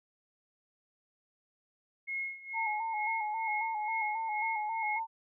sine tone with tremolo, 2163 Hz, C#7, 43 cents flat, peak -32 dBFS, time 2.07-5 s, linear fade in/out 20 ms, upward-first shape sine, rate 2.2 Hz, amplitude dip 85%
sine tone with vibrato, 873 Hz, A5, 14 cents flat, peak -32 dBFS, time 2.53-5.07 s, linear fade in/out 50 ms, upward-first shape square, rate 3.7 Hz, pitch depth 53 cents each way
effects none

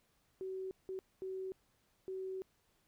sine tone bursts at uneven times, 378.3 Hz, F#4, 38 cents sharp, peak -39 dBFS, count 4, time 0.41-0.71 / 0.89-0.99 / 1.22-1.52 / 2.08-2.42 s, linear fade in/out 0 ms, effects pink hiss -75 dBFS RMS until 2.87 s

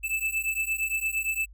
square beating tone pair, 2628 / 2636.7 Hz, E7 / E7, -6 / 0 cents, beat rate 8.7 Hz, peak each -30 dBFS, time 0.03-1.46 s, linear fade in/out 20 ms, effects added 50 Hz sine -46 dBFS peak until 1.53 s

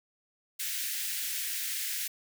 white high-pass noise, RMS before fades -34 dBFS, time 0.59-2.08 s, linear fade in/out 10 ms, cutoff 1600 Hz, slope 48 dB/octave, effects none

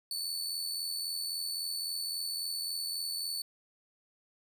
sawtooth tone with amplitude modulation, 4476 Hz, C#8, 16 cents sharp, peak -29 dBFS, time 0.11-3.42 s, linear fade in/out 2 ms, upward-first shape sine, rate 83.7 Hz, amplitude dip 45%, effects none

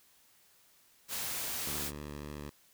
white noise, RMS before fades -37 dBFS, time 1.08-1.92 s, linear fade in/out 50 ms
10% pulse tone with vibrato, 73.42 Hz, D2, in tune, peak -33 dBFS, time 1.66-2.5 s, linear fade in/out 10 ms, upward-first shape sine, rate 3.5 Hz, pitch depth 13 cents each way
effects white hiss -65 dBFS RMS until 2.73 s

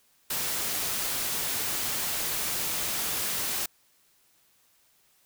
white noise, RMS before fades -30 dBFS, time 0.3-3.66 s, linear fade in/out 5 ms, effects white hiss -65 dBFS RMS until 5.25 s

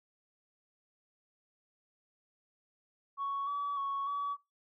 sine tone with pitch steps, 1112 / 1143 / 1109 / 1139 Hz, C#6 / D6 / C#6 / C#6, +5 / -47 / 0 / +47 cents, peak -31 dBFS, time 3.17-4.37 s, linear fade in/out 50 ms, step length 300 ms, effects noise-tail reverb RT60 0.2 s tail -19 dB re dry + tanh soft clip ceiling -29 dBFS

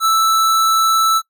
square tone, 1318.5 Hz, E6, in tune, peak -12 dBFS, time 0-1.22 s, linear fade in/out 50 ms, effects noise-tail reverb RT60 0.1 s tail -21 dB re dry

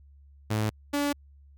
sawtooth tone pair in turn, 107.7 / 287.5 Hz, A2 / D4, -37 / -37 cents, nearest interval octave + perfect fourth, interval 1700 cents, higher second, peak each -21 dBFS, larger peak neither, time 0.5-0.7 / 0.93-1.13 s, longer neither, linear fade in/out 10 ms, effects added 70 Hz sine -51 dBFS peak until 1.57 s

